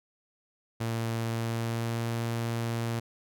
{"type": "tone with pitch glide", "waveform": "sawtooth", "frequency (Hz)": [114.5, 116.1], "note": ["A#2", "A#2"], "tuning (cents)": [-31, -7], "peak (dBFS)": -25, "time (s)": [0.8, 3], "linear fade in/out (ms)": 10, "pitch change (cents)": 24, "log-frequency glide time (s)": [1.3, 2.04], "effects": []}